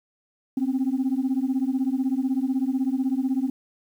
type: beating tone pair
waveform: sine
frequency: 255.2 / 271.2 Hz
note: C4 / C#4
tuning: -43 / -38 cents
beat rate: 16 Hz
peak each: -23 dBFS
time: 0.57-3.5 s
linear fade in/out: 5 ms
effects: tanh soft clip ceiling -17 dBFS + 9-bit